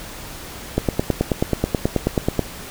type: click train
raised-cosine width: 2 ms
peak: -3 dBFS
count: 16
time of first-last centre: 0.78-2.393 s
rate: 9.3 Hz
effects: pink hiss -35 dBFS RMS until 2.7 s